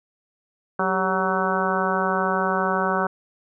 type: harmonic tone with a mistuned harmonic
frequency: 187.6 Hz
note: F#3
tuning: 24 cents sharp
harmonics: 1 / 2 / 3 / 4 / 5 / 6 / 7 / 8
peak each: -28 / -28 / -28 / -28 / -28 / -28 / -28 / -28 dBFS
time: 0.79-3.07 s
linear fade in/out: 5 ms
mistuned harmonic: 2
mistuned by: +71 cents
effects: none